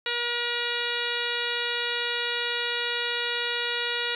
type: harmonic tone with a mistuned harmonic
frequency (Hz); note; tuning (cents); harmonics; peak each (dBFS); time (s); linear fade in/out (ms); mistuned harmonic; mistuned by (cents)
477.8; A#4; +43; 1 / 2 / 3 / 4 / 5 / 6 / 7 / 8 / 9; -35 / -39 / -33 / -33 / -36 / -33 / -37 / -34 / -41; 0.06-4.15; 2; 7; +23
effects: 10-bit